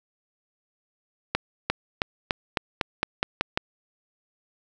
accelerating click train, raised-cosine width 0.3 ms, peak -6 dBFS, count 10, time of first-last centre 1.35-3.575 s, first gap 350 ms, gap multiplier 0.91, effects none

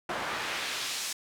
pink noise with band-pass filter sweep, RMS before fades -34 dBFS, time 0.09-1.13 s, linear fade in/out 5 ms, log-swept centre 930 to 6600 Hz, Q 0.84, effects none

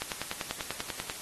click train, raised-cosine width 0.2 ms, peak -14 dBFS, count 12, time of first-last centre 0.02-1.098 s, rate 10.2 Hz, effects white hiss -42 dBFS RMS until 1.21 s + AAC 32 kbps

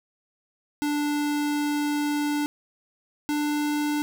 square tone pair in turn, 293.7 / 295.9 Hz, D4 / D4, 0 / +13 cents, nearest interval unison, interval 13 cents, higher second, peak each -24 dBFS, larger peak neither, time 0.82-2.46 / 3.29-4.02 s, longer first, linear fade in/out 0 ms, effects none

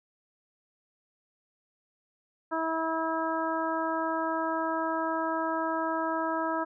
harmonic tone, 323.8 Hz, E4, 31 cents flat, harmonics 1 / 2 / 3 / 4 / 5, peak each -33 / -33 / -32 / -34 / -38 dBFS, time 2.51-6.65 s, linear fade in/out 20 ms, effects none

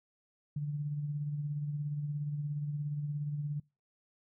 sine tone with tremolo, 146.83 Hz, D3, in tune, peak -31 dBFS, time 0.56-3.6 s, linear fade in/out 5 ms, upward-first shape sine, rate 17 Hz, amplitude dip 40%, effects noise-tail reverb RT60 0.3 s tail -26 dB re dry

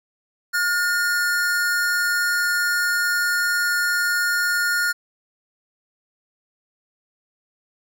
square tone pair together, 1431 / 1800.4 Hz, F6 / A6, +42 / +39 cents, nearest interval major third, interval 397 cents, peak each -20 / -28 dBFS, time 0.53-4.93 s, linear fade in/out 20 ms, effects none

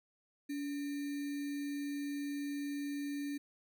sine tone with sample-and-hold, 285.5 Hz, D4, 49 cents flat, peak -36 dBFS, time 0.49-3.38 s, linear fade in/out 10 ms, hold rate 2100 Hz, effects none

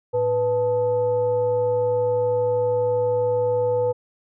sine tone with frequency modulation, 493.9 Hz, B4, in tune, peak -18 dBFS, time 0.13-3.93 s, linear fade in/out 20 ms, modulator 383 Hz, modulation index 0.48, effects none

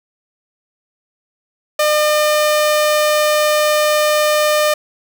sawtooth tone, 604 Hz, D5, 48 cents sharp, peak -8 dBFS, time 1.79-4.74 s, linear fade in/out 5 ms, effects none

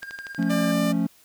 triangle tone with tremolo, 1607 Hz, G6, 43 cents sharp, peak -30 dBFS, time 0.02-0.72 s, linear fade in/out 5 ms, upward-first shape triangle, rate 18 Hz, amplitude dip 75%
click train, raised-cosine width 0.2 ms, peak -21 dBFS, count 7, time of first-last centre 0.03-0.506 s, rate 12.6 Hz
triangle chord, F augmented, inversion none, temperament equal, 174.61 / 220 / 277.2 Hz, F3 / A3 / C#4, 0 / 0 / 0 cents, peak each -23 dBFS, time 0.38-1.07 s, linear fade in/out 10 ms
sawtooth tone, 596 Hz, D5, 25 cents sharp, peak -22 dBFS, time 0.49-0.93 s, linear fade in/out 20 ms
effects white hiss -56 dBFS RMS until 1.24 s

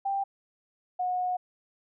sine tone pair in turn, 788 / 727.8 Hz, G5 / F#5, +9 / -29 cents, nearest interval minor second, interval 138 cents, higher first, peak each -26 dBFS, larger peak neither, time 0.05-0.24 / 0.99-1.37 s, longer second, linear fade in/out 10 ms, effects none

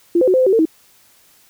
sine tone with pitch steps, 343.6 / 512 / 370.3 / 517 / 514 / 381.1 / 452.4 / 320 Hz, F4 / C5 / F#4 / C5 / C5 / G4 / A4 / D#4, -28 / -38 / +1 / -21 / -31 / -49 / +48 / +49 cents, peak -10 dBFS, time 0.15-0.654 s, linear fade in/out 5 ms, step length 63 ms, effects white hiss -52 dBFS RMS until 1.49 s

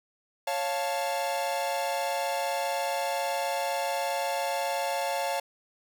45% pulse chord, Db augmented, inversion none, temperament equal, 554.4 / 698.5 / 880 Hz, Db5 / F5 / A5, 0 / 0 / 0 cents, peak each -32 dBFS, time 0.47-5.4 s, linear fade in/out 5 ms, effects none

